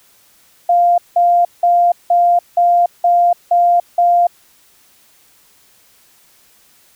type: tone bursts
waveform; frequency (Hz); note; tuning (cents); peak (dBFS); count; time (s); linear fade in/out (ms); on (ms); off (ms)
sine; 698.5; F5; 0; -8; 8; 0.69-4.27; 5; 290; 180
effects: white hiss -51 dBFS RMS until 6.95 s